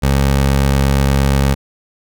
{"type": "tone", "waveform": "20% pulse", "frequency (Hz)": 68.5, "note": "C#2", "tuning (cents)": -20, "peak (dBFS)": -6, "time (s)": [0.02, 1.55], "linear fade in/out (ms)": 20, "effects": []}